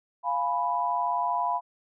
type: chord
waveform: sine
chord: F diminished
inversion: none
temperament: equal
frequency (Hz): 698.5 / 830.6 / 987.8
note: F5 / Ab5 / Cb6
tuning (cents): 0 / 0 / 0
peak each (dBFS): -30 / -32 / -26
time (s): 0.23-1.61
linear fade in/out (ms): 50
effects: none